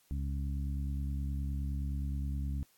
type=harmonic tone; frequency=69.6 Hz; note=C#2; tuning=8 cents sharp; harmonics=1 / 2 / 3 / 4; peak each=-33 / -40 / -45 / -48 dBFS; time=0.11-2.63 s; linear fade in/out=0 ms; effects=white hiss -68 dBFS RMS until 2.77 s + AAC 64 kbps